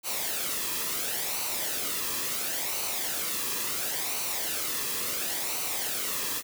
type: noise with flanger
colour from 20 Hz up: white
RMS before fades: -31 dBFS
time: 0.03-6.43 s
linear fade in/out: 50 ms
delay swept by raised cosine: 0.58 to 1.38 ms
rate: 0.72 Hz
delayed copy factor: -0.55
effects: none